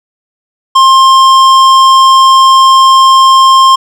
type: tone with hard clipping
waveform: sine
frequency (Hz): 1060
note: C6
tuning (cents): +22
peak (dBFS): -3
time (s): 0.75-3.76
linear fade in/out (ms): 10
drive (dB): 12
effects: none